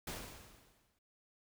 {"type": "noise with exponential decay", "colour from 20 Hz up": "pink", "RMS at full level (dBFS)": -41, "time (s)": [0.07, 0.99], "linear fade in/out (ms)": 5, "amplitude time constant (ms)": 200, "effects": []}